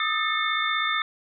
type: tone cluster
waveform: sine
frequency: 1227 / 1283 / 1783 / 2177 / 3578 Hz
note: D#6 / E6 / A6 / C#7 / A7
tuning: -25 / -47 / +22 / -32 / +28 cents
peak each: -29 dBFS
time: 0-1.02 s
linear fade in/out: 2 ms
effects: none